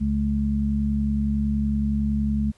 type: harmonic tone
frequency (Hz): 70.8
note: C#2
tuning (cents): +37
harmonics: 1 / 2 / 3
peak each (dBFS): -25 / -31 / -22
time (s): 0-2.52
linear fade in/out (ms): 20
effects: pink hiss -60 dBFS RMS until 2.57 s + resampled to 24000 Hz